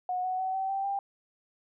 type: tone with pitch steps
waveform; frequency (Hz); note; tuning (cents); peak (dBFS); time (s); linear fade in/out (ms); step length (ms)
sine; 730 / 742.3 / 754.9 / 767.6 / 780.6 / 793.8; F#5 / F#5 / F#5 / G5 / G5 / G5; -24 / +5 / +35 / -37 / -8 / +22; -28; 0.09-0.99; 2; 150
effects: none